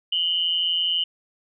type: tone pair together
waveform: sine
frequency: 2894 / 3066 Hz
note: F#7 / G7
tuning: -39 / -39 cents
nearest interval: minor second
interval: 100 cents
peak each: -23 dBFS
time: 0.12-1.04 s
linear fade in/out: 5 ms
effects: none